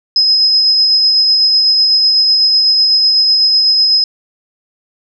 sine tone with tremolo, 5090 Hz, D#8, 39 cents sharp, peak -6 dBFS, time 0.16-4.04 s, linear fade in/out 2 ms, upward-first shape sine, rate 8 Hz, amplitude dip 25%, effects none

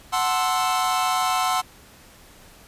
45% pulse chord, F# half-diminished seventh, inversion none, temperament equal, 740 / 880 / 1046.5 / 1318.5 Hz, F#5 / A5 / C6 / E6, 0 / 0 / 0 / 0 cents, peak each -24 / -30 / -25 / -26 dBFS, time 0.12-1.62 s, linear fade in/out 20 ms, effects pink hiss -49 dBFS RMS until 2.67 s + resampled to 32000 Hz

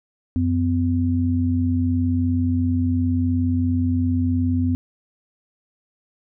sine tone pair together, 91.02 / 253.9 Hz, F#2 / B3, -28 / +48 cents, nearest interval octave + tritone, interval 1776 cents, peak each -20 dBFS, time 0.36-4.75 s, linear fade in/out 0 ms, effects none

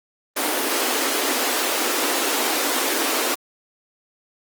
pink high-pass noise, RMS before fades -22 dBFS, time 0.36-3.35 s, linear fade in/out 10 ms, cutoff 250 Hz, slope 96 dB/octave, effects Opus 24 kbps

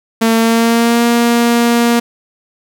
sawtooth tone with pitch glide, 226.3 to 236 Hz, A3 to A#3, +49 to +22 cents, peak -5 dBFS, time 0.21-2 s, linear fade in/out 10 ms, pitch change +73 cents, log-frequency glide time 0.36-1.04 s, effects none

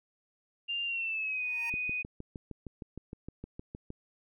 sine tone with pitch glide, 2794 to 2489 Hz, F7 to D#7, 0 to 0 cents, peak -31 dBFS, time 0.68-2.03 s, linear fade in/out 20 ms, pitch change -200 cents, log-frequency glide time 0.85-1.43 s
25% pulse tone with exponential growth, 931 Hz, A#5, 2 cents flat, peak -36 dBFS, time 1.34-1.7 s, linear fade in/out 5 ms, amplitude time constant 78 ms
click train, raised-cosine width 3 ms, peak -28 dBFS, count 15, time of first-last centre 1.74-3.904 s, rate 6.47 Hz
effects none

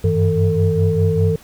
sine tone cluster, 94 / 99 / 161.5 / 448.1 Hz, F#2 / G2 / E3 / A4, +28 / +18 / -35 / +32 cents, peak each -18 dBFS, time 0.04-1.36 s, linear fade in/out 5 ms, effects tanh soft clip ceiling -4 dBFS + pink hiss -45 dBFS RMS until 1.43 s

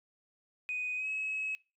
sine tone with pitch glide, 2493 to 2568 Hz, D#7 to E7, +3 to -46 cents, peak -32 dBFS, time 0.69-1.55 s, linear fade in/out 0 ms, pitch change +51 cents, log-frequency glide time 0.96-1.08 s, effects noise-tail reverb RT60 0.3 s tail -24 dB re dry + tanh soft clip ceiling -28 dBFS

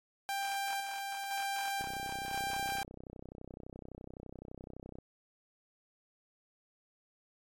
sawtooth tone with tremolo, 791 Hz, G5, 15 cents sharp, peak -30 dBFS, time 0.29-2.83 s, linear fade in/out 0 ms, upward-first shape square, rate 0.98 Hz, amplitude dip 35%
click train, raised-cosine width 2 ms, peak -33 dBFS, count 102, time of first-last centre 1.81-4.986 s, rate 31.8 Hz
effects AAC 64 kbps

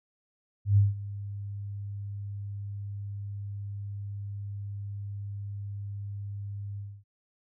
sine tone with ADSR envelope, 100.9 Hz, G#2, 49 cents flat, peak -16 dBFS, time 0.65-7.04 s, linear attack 120 ms, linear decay 170 ms, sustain -18 dB, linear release 260 ms, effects none

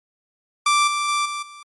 sawtooth tone with level steps, 1174 Hz, D6, 1 cent flat, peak -11 / -17 / -15 / -22 / -35 dBFS, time 0.66-1.63 s, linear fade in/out 5 ms, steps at 0.87 / 1.08 / 1.25 / 1.42 s, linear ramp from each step 10 ms, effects MP3 48 kbps

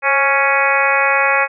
harmonic tone with a mistuned harmonic, 277.7 Hz, C#4, 3 cents sharp, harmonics 2 / 3 / 4 / 5 / 6 / 7 / 8 / 9, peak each -20 / -20 / -20 / -20 / -20 / -20 / -20 / -20 dBFS, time 0.02-1.48 s, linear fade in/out 50 ms, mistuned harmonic 2, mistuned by -35 cents, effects none

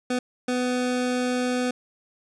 25% pulse tone bursts at uneven times, 249.6 Hz, B3, 19 cents sharp, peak -19 dBFS, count 2, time 0.1-0.19 / 0.48-1.71 s, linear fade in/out 5 ms, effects resampled to 22050 Hz + 10-bit

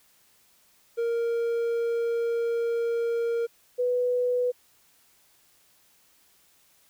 triangle / sine tone pair in turn, 466.2 / 493.9 Hz, A#4 / B4, 0 / 0 cents, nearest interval minor second, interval 100 cents, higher second, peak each -22 dBFS, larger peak neither, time 0.97-3.47 / 3.78-4.52 s, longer first, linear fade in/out 20 ms, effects white hiss -62 dBFS RMS until 6.89 s

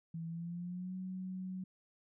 sine tone with pitch glide, 164.81 to 186.06 Hz, E3 to F#3, 0 to +10 cents, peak -39 dBFS, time 0.14-1.64 s, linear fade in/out 5 ms, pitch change +210 cents, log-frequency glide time 0.27-0.95 s, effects none

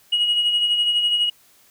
sine tone with tremolo, 2898 Hz, F#7, 37 cents flat, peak -13 dBFS, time 0.12-1.3 s, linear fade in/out 10 ms, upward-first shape sine, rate 12 Hz, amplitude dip 50%, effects tanh soft clip ceiling -13 dBFS + white hiss -55 dBFS RMS until 1.7 s

